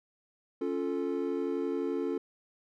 triangle chord, Db augmented, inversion none, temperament equal, 277.2 / 349.2 / 440 Hz, Db4 / F4 / A4, 0 / 0 / 0 cents, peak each -32 dBFS, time 0.61-2.18 s, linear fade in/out 5 ms, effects none

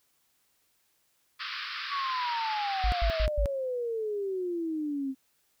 pink band-pass noise, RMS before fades -37 dBFS, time 1.39-3.27 s, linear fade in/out 20 ms, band 1100 to 5100 Hz, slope 96 dB/octave
sine exponential sweep, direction down, 1151 to 261.6 Hz, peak -29 dBFS, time 1.89-5.15 s, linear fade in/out 50 ms
sine tone bursts, 52.5 Hz, G#1, 19 cents sharp, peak -23 dBFS, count 4, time 2.84-3.458 s, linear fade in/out 0 ms, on 81 ms, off 98 ms
effects white hiss -71 dBFS RMS until 5.6 s

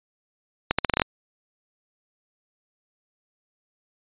accelerating click train, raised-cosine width 0.3 ms, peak -3 dBFS, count 8, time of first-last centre 0.71-1.018 s, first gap 76 ms, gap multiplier 0.81, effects resampled to 8000 Hz

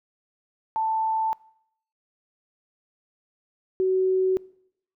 sine tone pair in turn, 884 / 375.3 Hz, A5 / F#4, +8 / +25 cents, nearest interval octave + minor third, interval 1483 cents, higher first, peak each -22 / -19 dBFS, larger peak second, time 0.76-1.33 / 3.8-4.37 s, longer neither, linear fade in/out 0 ms, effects noise-tail reverb RT60 0.7 s tail -23 dB re dry

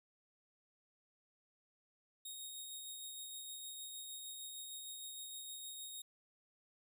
15% pulse tone with tremolo, 3737 Hz, A#7, 4 cents sharp, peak -38 dBFS, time 2.25-6.02 s, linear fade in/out 5 ms, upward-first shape sine, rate 6.5 Hz, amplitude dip 25%, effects none

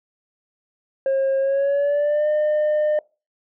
sine tone with pitch glide, 539 to 605 Hz, C#5 to D#5, -49 to -49 cents, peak -14 dBFS, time 1.06-2.99 s, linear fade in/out 2 ms, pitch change +200 cents, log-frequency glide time 1.39-2.28 s, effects noise-tail reverb RT60 0.3 s tail -25 dB re dry + tanh soft clip ceiling -16 dBFS

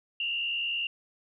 sine tone with frequency modulation, 2800 Hz, F7, 4 cents sharp, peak -28 dBFS, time 0.2-0.87 s, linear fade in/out 2 ms, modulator 69.9 Hz, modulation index 1.2, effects none

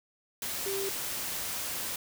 sine tone in noise, 392 Hz, G4, in tune, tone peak -32 dBFS, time 0.66-0.89 s, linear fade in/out 2 ms, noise white, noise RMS -35 dBFS, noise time 0.42-1.96 s, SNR 0 dB, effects none

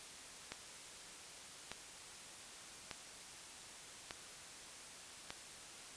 click train, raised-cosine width 0.2 ms, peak -25 dBFS, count 5, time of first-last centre 0.52-5.305 s, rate 0.836 Hz, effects white hiss -53 dBFS RMS until 5.96 s + resampled to 22050 Hz

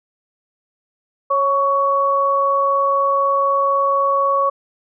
sine tone pair together, 551 / 1119 Hz, C#5 / C#6, -11 / +16 cents, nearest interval octave, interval 1227 cents, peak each -19 / -15 dBFS, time 1.3-4.5 s, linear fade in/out 10 ms, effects none

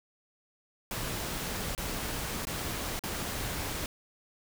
pink noise with dropouts, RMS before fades -35 dBFS, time 0.91-3.86 s, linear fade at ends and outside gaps 1 ms, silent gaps 1.75-1.778 / 2.452-2.47 / 2.993-3.037 s, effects none

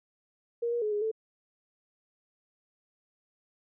sine tone with pitch steps, 470.4 / 475.6 / 424.8 / 415.1 / 440.9 Hz, A#4 / A#4 / G#4 / G#4 / A4, +16 / +35 / +39 / -1 / +4 cents, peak -27 dBFS, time 0.62-1.115 s, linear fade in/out 10 ms, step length 99 ms, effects none

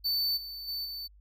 square tone with level steps, 4525 Hz, C#8, 35 cents sharp, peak -27 / -39 / -33 / -37 dBFS, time 0.04-1.08 s, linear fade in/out 20 ms, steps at 0.36 / 0.67 / 0.84 s, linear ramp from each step 20 ms, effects added 50 Hz sine -54 dBFS peak until 1.2 s

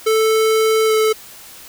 square tone with pitch glide, 440 to 435.7 Hz, A4 to A4, 0 to -17 cents, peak -13 dBFS, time 0.06-1.13 s, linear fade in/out 10 ms, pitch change -17 cents, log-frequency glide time 0.86-0.92 s, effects white hiss -39 dBFS RMS until 1.68 s

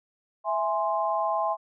sine chord, E augmented, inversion none, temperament equal, 659.3 / 830.6 / 1046.5 Hz, E5 / G#5 / B#5, 0 / 0 / 0 cents, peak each -28 dBFS, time 0.44-1.57 s, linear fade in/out 50 ms, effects none

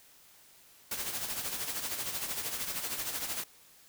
white noise with tremolo, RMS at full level -34 dBFS, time 0.91-3.44 s, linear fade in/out 5 ms, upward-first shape sine, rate 13 Hz, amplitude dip 55%, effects white hiss -59 dBFS RMS until 3.88 s

